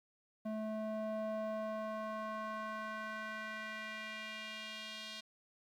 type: tone with band-pass filter sweep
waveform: square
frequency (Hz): 217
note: A3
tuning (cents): -24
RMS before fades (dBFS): -42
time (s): 0.45-5.21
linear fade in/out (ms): 10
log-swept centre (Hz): 440 to 3700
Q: 2
effects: 12-bit